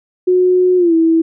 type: tone with pitch glide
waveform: sine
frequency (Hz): 364.7 to 326.8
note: F#4 to E4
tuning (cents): -25 to -15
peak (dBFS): -8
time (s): 0.27-1.22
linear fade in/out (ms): 10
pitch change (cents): -190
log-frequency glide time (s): 0.77-0.94
effects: none